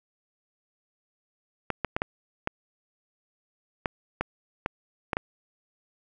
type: clicks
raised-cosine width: 0.5 ms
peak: -11 dBFS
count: 10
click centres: 1.703 / 1.847 / 1.965 / 2.019 / 2.474 / 3.858 / 4.21 / 4.661 / 5.132 / 5.169 s
effects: none